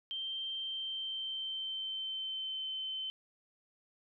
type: tone with pitch glide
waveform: sine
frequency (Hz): 3141 to 3075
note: G7 to G7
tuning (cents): +3 to -34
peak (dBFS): -36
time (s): 0.11-3.1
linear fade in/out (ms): 0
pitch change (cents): -37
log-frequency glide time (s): 0.51-2.71
effects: none